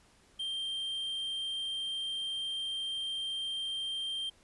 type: tone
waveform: triangle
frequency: 3167 Hz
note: G7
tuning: 17 cents sharp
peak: -32 dBFS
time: 0.39-4.3 s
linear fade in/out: 10 ms
effects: pink hiss -64 dBFS RMS until 4.43 s + resampled to 24000 Hz